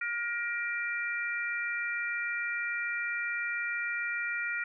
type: harmonic tone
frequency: 473.2 Hz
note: A#4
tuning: 26 cents sharp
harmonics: 3 / 4 / 5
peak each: -34 / -35 / -36 dBFS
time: 0.01-4.64 s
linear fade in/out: 5 ms
effects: none